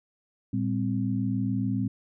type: tone cluster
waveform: sine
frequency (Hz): 113.7 / 200.8 / 260.7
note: A#2 / G3 / C4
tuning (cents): -43 / +42 / -6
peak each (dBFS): -29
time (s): 0.53-1.88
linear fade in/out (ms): 5
effects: none